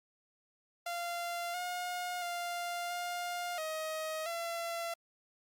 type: tone with pitch steps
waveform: sawtooth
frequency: 692 / 716 / 698 / 705 / 630 / 677 Hz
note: F5 / F5 / F5 / F5 / D#5 / E5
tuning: -16 / +43 / -1 / +16 / +21 / +46 cents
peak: -32 dBFS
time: 0.86-4.94 s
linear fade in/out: 5 ms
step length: 680 ms
effects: Opus 48 kbps